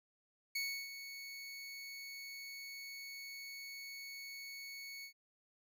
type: tone with ADSR envelope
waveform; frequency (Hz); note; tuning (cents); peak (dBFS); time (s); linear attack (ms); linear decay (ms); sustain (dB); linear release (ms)
25% pulse; 2217; C#7; 0; -32; 0.55-5.13; 7; 320; -11; 88
effects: none